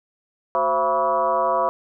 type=tone with frequency modulation; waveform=sine; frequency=829 Hz; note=G#5; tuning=3 cents flat; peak=-17 dBFS; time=0.55-1.69 s; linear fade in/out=0 ms; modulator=152 Hz; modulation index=2.3; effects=none